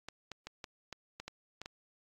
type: clicks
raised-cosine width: 0.2 ms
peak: -25 dBFS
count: 9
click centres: 0.086 / 0.317 / 0.47 / 0.642 / 0.927 / 1.2 / 1.28 / 1.616 / 1.659 s
effects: AAC 48 kbps